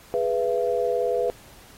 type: chord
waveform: sine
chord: E major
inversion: first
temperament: equal with one note detuned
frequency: 415.3 / 493.9 / 675.1 Hz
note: G#4 / B4 / E5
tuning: 0 / 0 / +41 cents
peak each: -27 / -23 / -27 dBFS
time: 0.14-1.3 s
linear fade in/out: 0 ms
effects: pink hiss -50 dBFS RMS until 1.77 s + AAC 48 kbps